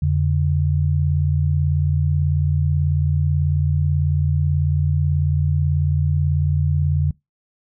sine tone pair together, 85.9 / 144.17 Hz, F2 / D3, -28 / -32 cents, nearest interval major sixth, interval 896 cents, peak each -18 dBFS, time 0.02-7.11 s, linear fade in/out 5 ms, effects noise-tail reverb RT60 0.2 s tail -24 dB re dry

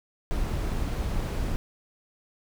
brown noise, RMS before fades -28 dBFS, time 0.31-1.56 s, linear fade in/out 0 ms, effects none

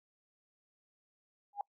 sine tone with exponential growth, 814 Hz, G#5, 35 cents flat, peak -29 dBFS, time 1.53-1.61 s, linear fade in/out 2 ms, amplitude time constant 17 ms, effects noise-tail reverb RT60 0.1 s tail -25 dB re dry

